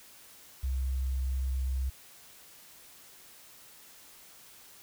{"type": "tone", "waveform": "sine", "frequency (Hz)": 65.41, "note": "C2", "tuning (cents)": 0, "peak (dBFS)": -28, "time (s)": [0.63, 1.9], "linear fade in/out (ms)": 10, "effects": ["white hiss -54 dBFS RMS until 4.82 s"]}